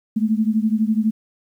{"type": "beating tone pair", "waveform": "sine", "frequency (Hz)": [214.1, 226.1], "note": ["A3", "A3"], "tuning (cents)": [-47, 47], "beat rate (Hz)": 12, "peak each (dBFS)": [-18, -20], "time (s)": [0.16, 1.11], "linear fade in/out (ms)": 10, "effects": ["9-bit"]}